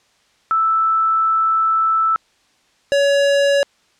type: tone pair in turn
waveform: sine / square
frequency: 1318.5 / 563.1 Hz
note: E6 / C#5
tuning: 0 / +27 cents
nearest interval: octave + minor third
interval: 1473 cents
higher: first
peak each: -13 dBFS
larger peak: neither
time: 0.51-2.16 / 2.92-3.63 s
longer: first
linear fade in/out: 0 ms
effects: white hiss -58 dBFS RMS until 3.99 s + low-pass 6000 Hz 12 dB/octave